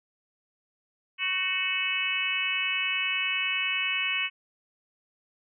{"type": "harmonic tone with a mistuned harmonic", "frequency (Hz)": 370, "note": "F#4", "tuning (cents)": 0, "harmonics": [3, 4, 5, 6, 7, 8], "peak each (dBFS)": [-39, -40, -38, -31, -29, -31], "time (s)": [1.18, 4.3], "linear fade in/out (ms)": 50, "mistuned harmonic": 4, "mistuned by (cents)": 47, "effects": []}